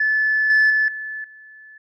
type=tone with level steps; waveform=sine; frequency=1736 Hz; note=A6; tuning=24 cents flat; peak=-15 / -10 / -14 / -27 / -41 dBFS; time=0-1.78 s; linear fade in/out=5 ms; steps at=0.5 / 0.7 / 0.88 / 1.24 s; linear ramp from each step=2 ms; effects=tanh soft clip ceiling -10 dBFS